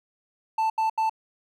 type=tone bursts; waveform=triangle; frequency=884 Hz; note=A5; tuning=8 cents sharp; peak=-19 dBFS; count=3; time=0.58-1.096 s; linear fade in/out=5 ms; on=120 ms; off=78 ms; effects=none